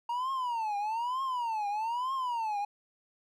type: tone with vibrato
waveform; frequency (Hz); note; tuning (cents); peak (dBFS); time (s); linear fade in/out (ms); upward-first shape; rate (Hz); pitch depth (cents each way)
triangle; 932.3; A#5; 0; -28; 0.09-2.65; 5; triangle; 1.1; 260
effects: none